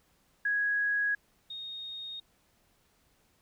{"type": "tone pair in turn", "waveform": "sine", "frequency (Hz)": [1661.2, 3715], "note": ["G#6", "A#7"], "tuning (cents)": [0, -7], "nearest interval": "octave + major second", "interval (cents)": 1393, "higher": "second", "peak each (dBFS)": [-26, -38], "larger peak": "first", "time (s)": [[0.45, 1.15], [1.5, 2.2]], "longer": "neither", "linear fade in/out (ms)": 5, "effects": ["pink hiss -69 dBFS RMS until 3.41 s"]}